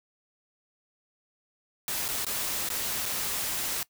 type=noise with dropouts; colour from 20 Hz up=white; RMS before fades=-31 dBFS; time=1.88-3.83 s; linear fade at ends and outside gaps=1 ms; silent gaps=2.081-2.087 / 2.248-2.266 / 2.689-2.701 / 3.057-3.061 s; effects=noise-tail reverb RT60 0.1 s tail -20 dB re dry